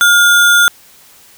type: tone with sample-and-hold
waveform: sine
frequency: 1419 Hz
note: F6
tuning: 27 cents sharp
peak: -5 dBFS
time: 0.01-0.68 s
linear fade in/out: 0 ms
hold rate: 4900 Hz
effects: white hiss -43 dBFS RMS until 1.37 s